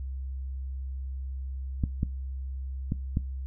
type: clicks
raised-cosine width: 5 ms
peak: -14 dBFS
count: 4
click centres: 1.838 / 2.031 / 2.921 / 3.171 s
effects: noise-tail reverb RT60 0.2 s tail -19 dB re dry + added 66 Hz sine -32 dBFS peak until 3.46 s